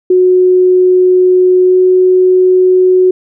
sine tone with pitch glide, 366.5 to 368.8 Hz, F#4 to F#4, -16 to -6 cents, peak -4 dBFS, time 0.1-3.11 s, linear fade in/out 5 ms, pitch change +10 cents, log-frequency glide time 1.64-1.77 s, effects none

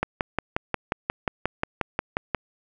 click train, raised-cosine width 0.5 ms, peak -8 dBFS, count 14, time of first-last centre 0.03-2.347 s, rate 5.61 Hz, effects none

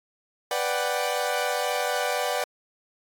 sawtooth chord, G major seventh, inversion first, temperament equal, 493.9 / 587.3 / 740 / 784 Hz, B4 / D5 / F#5 / G5, 0 / 0 / 0 / 0 cents, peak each -26 / -25 / -26 / -28 dBFS, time 0.51-2.44 s, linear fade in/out 2 ms, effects AAC 64 kbps

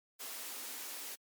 white high-pass noise, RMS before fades -44 dBFS, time 0.19-1.16 s, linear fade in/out 20 ms, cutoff 230 Hz, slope 96 dB/octave, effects MP3 96 kbps

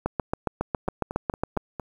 two click trains, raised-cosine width 1 ms, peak -18 / -10 dBFS, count 5 / 12, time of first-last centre 0.88-1.797 / 0.06-1.573 s, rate 4.36 / 7.27 Hz, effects 8-bit

